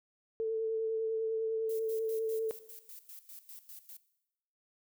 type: tone with vibrato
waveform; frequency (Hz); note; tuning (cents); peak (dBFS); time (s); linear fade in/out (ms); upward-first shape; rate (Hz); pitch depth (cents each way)
sine; 445.1; A4; +20; -30; 0.4-2.51; 0; triangle; 10; 20
type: noise with tremolo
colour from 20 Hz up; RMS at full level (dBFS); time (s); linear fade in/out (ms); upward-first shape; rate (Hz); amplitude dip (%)
violet; -49; 1.69-3.97; 5; square; 5; 80
effects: noise-tail reverb RT60 0.9 s tail -18 dB re dry